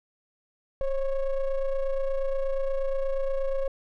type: ring-modulated tone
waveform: triangle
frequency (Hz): 277.2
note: C#4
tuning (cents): 0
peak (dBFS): -19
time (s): 0.81-3.68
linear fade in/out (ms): 2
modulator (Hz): 263
effects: none